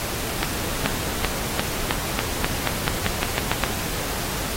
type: accelerating click train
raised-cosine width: 0.3 ms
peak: -3 dBFS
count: 14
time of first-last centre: 0.43-3.637 s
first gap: 430 ms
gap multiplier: 0.9
effects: pink hiss -28 dBFS RMS until 4.56 s + AAC 48 kbps